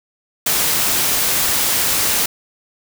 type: noise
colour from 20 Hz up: white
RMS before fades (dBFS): -17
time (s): 0.46-2.26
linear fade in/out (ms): 5
effects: none